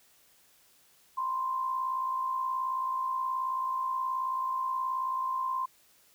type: tone pair together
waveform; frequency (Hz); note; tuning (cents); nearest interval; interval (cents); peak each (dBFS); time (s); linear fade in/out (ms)
sine; 987.8 / 1046.5; B5 / C6; 0 / 0; minor second; 100; -39 / -29; 1.17-5.66; 10
effects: white hiss -63 dBFS RMS until 6.14 s